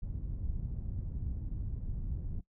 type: low-pass noise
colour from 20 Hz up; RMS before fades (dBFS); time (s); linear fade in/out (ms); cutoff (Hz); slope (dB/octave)
pink; -37; 0.02-2.41; 10; 110; 12
effects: noise-tail reverb RT60 0.1 s tail -18 dB re dry